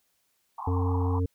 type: band-pass noise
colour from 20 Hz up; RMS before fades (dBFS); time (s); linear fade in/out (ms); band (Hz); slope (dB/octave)
white; -37; 0.58-1.2; 5; 760 to 1100; 96
type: harmonic tone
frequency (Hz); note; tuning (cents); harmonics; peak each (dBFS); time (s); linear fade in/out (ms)
90.3; F#2; -42; 1 / 3 / 5; -24 / -32 / -34; 0.67-1.26; 5
effects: white hiss -72 dBFS RMS until 1.34 s